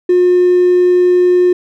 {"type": "tone with hard clipping", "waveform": "triangle", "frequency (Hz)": 358.9, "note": "F4", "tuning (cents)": 47, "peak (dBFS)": -7, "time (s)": [0.09, 1.53], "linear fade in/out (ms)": 5, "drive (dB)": 4, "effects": []}